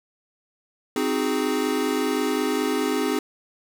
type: chord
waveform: square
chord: Ab dominant seventh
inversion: first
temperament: equal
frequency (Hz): 261.6 / 311.1 / 370 / 415.3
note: C4 / Eb4 / Gb4 / Ab4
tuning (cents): 0 / 0 / 0 / 0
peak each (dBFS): -27 / -28 / -31 / -27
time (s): 0.96-3.19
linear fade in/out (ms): 2
effects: none